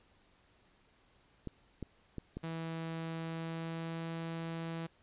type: clicks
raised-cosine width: 3 ms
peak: -27 dBFS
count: 4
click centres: 1.473 / 1.827 / 2.183 / 2.37 s
type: tone with pitch glide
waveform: sawtooth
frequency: 163.6 to 164.93 Hz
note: E3 to E3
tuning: -13 to +1 cents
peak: -34 dBFS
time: 2.43-4.87 s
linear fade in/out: 10 ms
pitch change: +14 cents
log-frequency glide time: 3.21-4.09 s
effects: pink hiss -68 dBFS RMS until 5.02 s + resampled to 8000 Hz

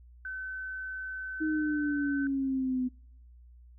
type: tone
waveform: sine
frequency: 1524 Hz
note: G6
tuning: 49 cents flat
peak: -35 dBFS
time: 0.25-2.27 s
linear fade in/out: 2 ms
type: exponential sweep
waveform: sine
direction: down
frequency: 314.3 to 251.4 Hz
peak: -27 dBFS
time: 1.4-2.89 s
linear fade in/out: 20 ms
effects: noise-tail reverb RT60 0.7 s tail -25 dB re dry + added 60 Hz sine -51 dBFS peak until 3.78 s

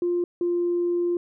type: tone pair in turn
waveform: sine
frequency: 350.3 / 348.8 Hz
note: F4 / F4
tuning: +5 / -2 cents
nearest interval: unison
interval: 7 cents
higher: first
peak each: -20 dBFS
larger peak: neither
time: 0.02-0.24 / 0.41-1.17 s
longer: second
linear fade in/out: 2 ms
effects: tanh soft clip ceiling -16 dBFS

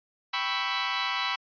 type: chord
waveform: 15% pulse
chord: C# half-diminished seventh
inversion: second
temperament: equal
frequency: 784 / 987.8 / 1108.7 / 1318.5 Hz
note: G5 / B5 / C#6 / E6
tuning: 0 / 0 / 0 / 0 cents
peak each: -29 / -24 / -26 / -26 dBFS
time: 0.33-1.36 s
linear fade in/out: 10 ms
effects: resampled to 11025 Hz

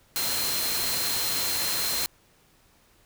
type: tone in noise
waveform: sine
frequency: 4147 Hz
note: C8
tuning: 16 cents flat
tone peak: -31 dBFS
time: 0.16-2.06 s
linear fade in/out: 0 ms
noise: white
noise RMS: -28 dBFS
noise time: 0.16-2.06 s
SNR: -6 dB
effects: pink hiss -61 dBFS RMS until 3.05 s

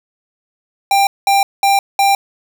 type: tone bursts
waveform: square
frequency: 792 Hz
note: G5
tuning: 18 cents sharp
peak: -10 dBFS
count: 4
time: 0.91-2.15 s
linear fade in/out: 2 ms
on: 160 ms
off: 200 ms
effects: none

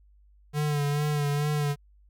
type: tone with vibrato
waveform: square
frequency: 146.8 Hz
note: D3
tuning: in tune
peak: -25 dBFS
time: 0.53-1.76 s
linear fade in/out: 50 ms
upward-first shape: sine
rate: 2.3 Hz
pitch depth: 37 cents each way
effects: added 50 Hz sine -55 dBFS peak until 2.09 s

